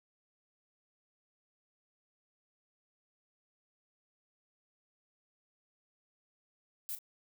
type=noise with echo; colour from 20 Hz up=violet; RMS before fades=-39 dBFS; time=6.89-6.95 s; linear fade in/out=0 ms; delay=37 ms; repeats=1; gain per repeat=-11 dB; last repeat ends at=6.987 s; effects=none